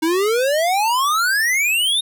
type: exponential sweep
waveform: square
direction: up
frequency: 311.1 to 3729 Hz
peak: -16 dBFS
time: 0.02-2.01 s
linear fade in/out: 10 ms
effects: none